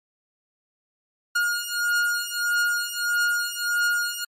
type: beating tone pair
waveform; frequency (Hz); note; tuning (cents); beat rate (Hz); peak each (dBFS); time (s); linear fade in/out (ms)
45% pulse; 1426 / 1427.6; F6 / F6; +36 / +38; 1.6; -25; 1.35-4.25; 10
effects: MP3 64 kbps